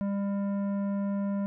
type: tone with tanh clipping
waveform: triangle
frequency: 199.7 Hz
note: G3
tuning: 32 cents sharp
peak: -29 dBFS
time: 0.01-1.46 s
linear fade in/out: 0 ms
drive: 16 dB
effects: none